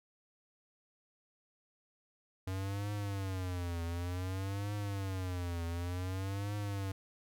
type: tone with vibrato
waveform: square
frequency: 93.3 Hz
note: F#2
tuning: 15 cents sharp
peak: -36 dBFS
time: 2.47-6.92 s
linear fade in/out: 5 ms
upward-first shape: triangle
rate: 0.55 Hz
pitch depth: 190 cents each way
effects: none